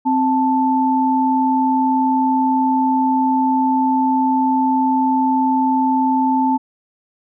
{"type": "tone pair together", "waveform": "sine", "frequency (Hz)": [261.6, 879.9], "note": ["C4", "A5"], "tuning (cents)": [0, 0], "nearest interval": "octave + major sixth", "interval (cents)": 2100, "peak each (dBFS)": -16, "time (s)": [0.05, 6.58], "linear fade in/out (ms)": 20, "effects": []}